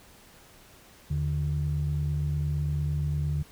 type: tone pair together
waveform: sine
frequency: 78.67 / 147.4 Hz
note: D#2 / D3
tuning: +20 / +7 cents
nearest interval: major seventh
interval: 1087 cents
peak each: -28 / -26 dBFS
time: 1.1-3.43 s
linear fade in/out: 10 ms
effects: tanh soft clip ceiling -20 dBFS + pink hiss -54 dBFS RMS until 3.51 s